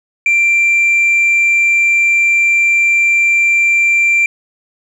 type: tone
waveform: sine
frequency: 2360 Hz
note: D7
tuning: 8 cents sharp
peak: -6 dBFS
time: 0.26-4.26 s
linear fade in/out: 2 ms
effects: tanh soft clip ceiling -7 dBFS + 8-bit